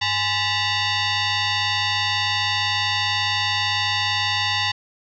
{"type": "tone with frequency modulation", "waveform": "sine", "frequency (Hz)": 830.6, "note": "G#5", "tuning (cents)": 0, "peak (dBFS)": -19, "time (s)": [0.01, 4.72], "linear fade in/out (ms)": 10, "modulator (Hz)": 929, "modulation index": 4.4, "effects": []}